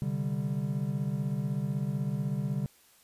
triangle chord, C suspended second, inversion none, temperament equal, 130.81 / 146.83 / 196 Hz, C3 / D3 / G3, 0 / 0 / 0 cents, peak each -32 / -30 / -32 dBFS, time 0.02-2.66 s, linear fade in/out 0 ms, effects white hiss -61 dBFS RMS until 3.03 s + resampled to 32000 Hz

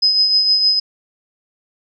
sine tone with tremolo, 5050 Hz, D#8, 25 cents sharp, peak -9 dBFS, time 0.02-0.8 s, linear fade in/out 10 ms, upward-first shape triangle, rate 6.5 Hz, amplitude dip 50%, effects none

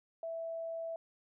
sine tone, 659.3 Hz, E5, in tune, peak -37 dBFS, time 0.23-0.96 s, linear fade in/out 2 ms, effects none

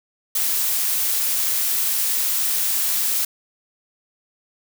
blue noise, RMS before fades -21 dBFS, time 0.35-3.25 s, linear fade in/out 5 ms, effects none

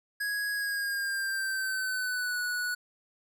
square tone with pitch glide, 1661.2 to 1471.4 Hz, G#6 to F#6, 0 to -10 cents, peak -30 dBFS, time 0.2-2.75 s, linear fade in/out 10 ms, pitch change -210 cents, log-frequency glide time 0.54-2.39 s, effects none

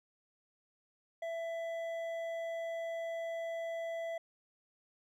triangle tone with hard clipping, 665 Hz, E5, 15 cents sharp, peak -38 dBFS, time 1.22-4.18 s, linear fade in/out 5 ms, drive 11 dB, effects none

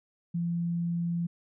sine tone, 170.8 Hz, F3, 38 cents flat, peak -27 dBFS, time 0.34-1.27 s, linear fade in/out 10 ms, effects none

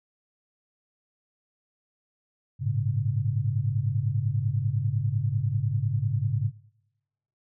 sine tone cluster, 102.6 / 112.7 / 138.3 Hz, G#2 / A2 / C#3, -21 / +42 / -4 cents, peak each -28 dBFS, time 2.59-6.52 s, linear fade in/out 50 ms, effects noise-tail reverb RT60 1.0 s tail -25 dB re dry

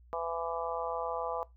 harmonic tone, 167.1 Hz, E3, 24 cents sharp, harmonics 3 / 4 / 5 / 6 / 7, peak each -37 / -38 / -39 / -40 / -40 dBFS, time 0.13-1.43 s, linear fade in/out 0 ms, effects noise-tail reverb RT60 0.2 s tail -20 dB re dry + added 60 Hz sine -55 dBFS peak until 1.56 s

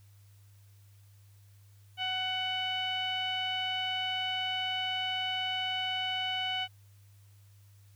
sawtooth tone with low-pass filter, 746 Hz, F#5, 14 cents sharp, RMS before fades -33 dBFS, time 1.97-6.68 s, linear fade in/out 50 ms, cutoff 2900 Hz, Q 7.7, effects added 100 Hz sine -55 dBFS peak until 7.95 s + white hiss -68 dBFS RMS until 7.95 s

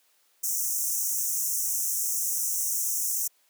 pink high-pass noise, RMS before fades -28 dBFS, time 0.43-3.28 s, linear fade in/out 10 ms, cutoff 5700 Hz, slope 96 dB/octave, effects white hiss -66 dBFS RMS until 3.49 s + high-pass 400 Hz 12 dB/octave

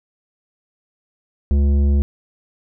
sine tone with tanh clipping, 70.8 Hz, C#2, 37 cents sharp, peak -14 dBFS, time 1.51-2.02 s, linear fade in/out 0 ms, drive 11 dB, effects none

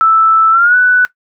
sine tone with pitch glide, 1318.5 to 1488.5 Hz, E6 to F#6, 0 to +10 cents, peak -5 dBFS, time 0.01-1.05 s, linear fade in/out 0 ms, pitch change +210 cents, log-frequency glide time 0.51-0.76 s, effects noise-tail reverb RT60 0.1 s tail -18 dB re dry

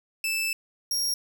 sawtooth tone pair in turn, 2637 / 5588 Hz, E7 / F8, 0 / 0 cents, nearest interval octave + minor second, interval 1300 cents, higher second, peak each -22 dBFS, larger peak neither, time 0.24-0.53 / 0.91-1.14 s, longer first, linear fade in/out 2 ms, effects none

